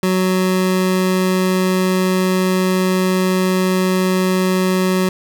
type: tone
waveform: 25% pulse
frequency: 185.6 Hz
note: F#3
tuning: 6 cents sharp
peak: -10 dBFS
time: 0.03-5.09 s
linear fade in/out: 2 ms
effects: none